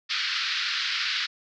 white band-pass noise, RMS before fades -28 dBFS, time 0.09-1.27 s, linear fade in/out 20 ms, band 1300 to 4900 Hz, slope 48 dB/octave, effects none

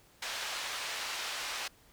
white band-pass noise, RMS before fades -38 dBFS, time 0.22-1.68 s, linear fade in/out 5 ms, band 680 to 4400 Hz, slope 12 dB/octave, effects pink hiss -62 dBFS RMS until 1.92 s

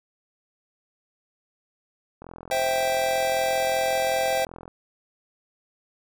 click train, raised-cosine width 1 ms, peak -26 dBFS, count 106, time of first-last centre 2.22-4.679 s, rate 42.7 Hz
square chord, C major, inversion none, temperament equal, 523.3 / 659.3 / 784 Hz, C5 / E5 / G5, 0 / 0 / 0 cents, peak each -27 dBFS, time 2.51-4.45 s, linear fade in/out 2 ms
effects none

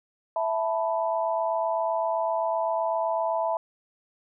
sine chord, E suspended fourth, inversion none, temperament equal, 659.3 / 880 / 987.8 Hz, E5 / A5 / B5, 0 / 0 / 0 cents, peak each -26 / -29 / -30 dBFS, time 0.36-3.57 s, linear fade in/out 2 ms, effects none

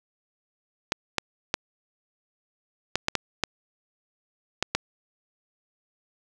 clicks, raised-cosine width 0.2 ms, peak -5 dBFS, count 9, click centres 0.921 / 1.183 / 1.541 / 2.956 / 3.084 / 3.153 / 3.437 / 4.626 / 4.75 s, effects none

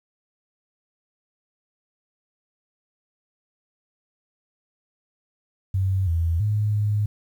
sine tone with pitch steps, 95.3 / 83.3 / 105.4 / 104.6 Hz, G2 / E2 / G#2 / G#2, -48 / +19 / +26 / +13 cents, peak -19 dBFS, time 5.74-7.06 s, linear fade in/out 5 ms, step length 330 ms, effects 9-bit

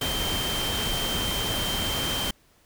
sine tone in noise, 3136 Hz, G7, in tune, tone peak -29 dBFS, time 0.01-2.31 s, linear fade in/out 5 ms, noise pink, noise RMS -29 dBFS, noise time 0.01-2.31 s, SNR -3 dB, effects pink hiss -61 dBFS RMS until 2.65 s

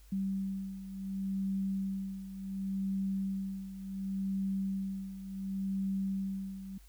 sine beating tone pair, 193.4 / 194.09 Hz, G3 / G3, -23 / -17 cents, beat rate 0.69 Hz, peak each -34 / -39 dBFS, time 0.12-6.78 s, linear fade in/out 5 ms, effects added 50 Hz sine -54 dBFS peak until 6.88 s + white hiss -65 dBFS RMS until 6.88 s

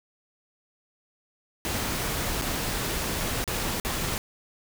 pink noise with dropouts, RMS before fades -29 dBFS, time 1.65-4.18 s, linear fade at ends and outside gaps 0 ms, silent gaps 2.414-2.42 / 3.441-3.477 / 3.799-3.849 s, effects none

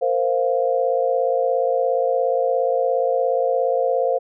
sine chord, Bb suspended second, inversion none, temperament equal, 466.2 / 523.3 / 698.5 Hz, Bb4 / C5 / F5, 0 / 0 / 0 cents, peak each -23 / -19 / -23 dBFS, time 0.01-4.19 s, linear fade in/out 20 ms, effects none

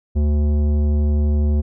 sine tone with tanh clipping, 74 Hz, D2, 14 cents sharp, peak -16 dBFS, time 0.15-1.62 s, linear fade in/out 20 ms, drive 13 dB, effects none

